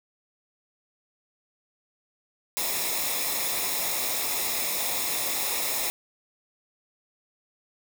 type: noise with comb filter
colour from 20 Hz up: white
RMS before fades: -28 dBFS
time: 2.57-5.9 s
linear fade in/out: 0 ms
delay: 0.66 ms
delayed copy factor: -0.65
effects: none